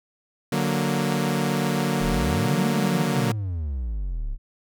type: chord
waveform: sawtooth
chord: D augmented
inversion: none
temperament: equal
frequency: 146.83 / 185 / 233.1 Hz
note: D3 / F#3 / A#3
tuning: 0 / 0 / 0 cents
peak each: -22 dBFS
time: 0.52-3.32 s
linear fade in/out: 5 ms
type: exponential two-way sweep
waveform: triangle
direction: up then down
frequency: 31.86 to 237.1 to 31.86 Hz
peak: -23 dBFS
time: 2-4.38 s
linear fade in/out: 50 ms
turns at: 2.69 s
effects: none